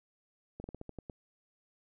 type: slowing click train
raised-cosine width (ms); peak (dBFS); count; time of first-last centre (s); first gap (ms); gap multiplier
2; -29; 8; 0.6-1.098; 41; 1.18
effects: none